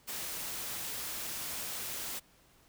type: noise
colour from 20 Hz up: white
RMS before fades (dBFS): -39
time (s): 0.07-2.2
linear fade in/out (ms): 20
effects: pink hiss -64 dBFS RMS until 2.68 s